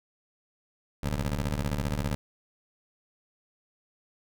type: ring-modulated tone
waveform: 20% pulse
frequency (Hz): 72.9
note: D2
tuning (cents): -12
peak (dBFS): -20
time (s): 1.03-2.15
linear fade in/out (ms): 0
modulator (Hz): 28.9
effects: none